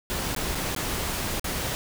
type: noise with dropouts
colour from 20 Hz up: pink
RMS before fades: -29 dBFS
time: 0.1-1.75 s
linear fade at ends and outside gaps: 0 ms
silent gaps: 0.349-0.363 / 0.548-0.553 / 0.749-0.763 / 1.396-1.443 s
effects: none